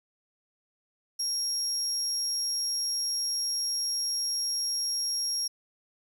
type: tone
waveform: 35% pulse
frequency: 5588 Hz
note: F8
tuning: in tune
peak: -25 dBFS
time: 1.19-5.48 s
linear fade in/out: 10 ms
effects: none